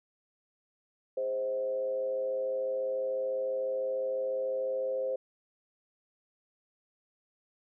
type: tone with frequency modulation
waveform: sine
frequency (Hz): 523.3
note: C5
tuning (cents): 0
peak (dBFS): -29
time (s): 1.17-5.16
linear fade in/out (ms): 5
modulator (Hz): 114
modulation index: 0.52
effects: none